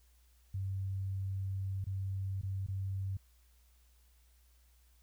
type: tone with dropouts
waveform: sine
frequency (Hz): 96.5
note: G2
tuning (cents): -27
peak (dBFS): -34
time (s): 0.54-3.17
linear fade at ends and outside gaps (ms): 5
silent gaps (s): 1.843-1.867 / 2.414-2.432 / 2.665-2.684
effects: added 60 Hz sine -63 dBFS peak until 5.02 s + white hiss -72 dBFS RMS until 5.02 s